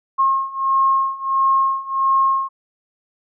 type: beating tone pair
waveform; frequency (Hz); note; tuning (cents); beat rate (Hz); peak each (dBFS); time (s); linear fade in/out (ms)
sine; 1076 / 1077.5; C6 / C#6; +48 / -49; 1.5; -19 / -17; 0.18-2.49; 20
effects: none